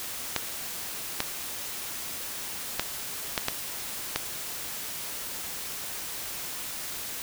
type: clicks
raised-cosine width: 0.2 ms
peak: -7 dBFS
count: 6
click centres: 0.363 / 1.204 / 2.796 / 3.378 / 3.484 / 4.16 s
effects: white hiss -36 dBFS RMS until 7.22 s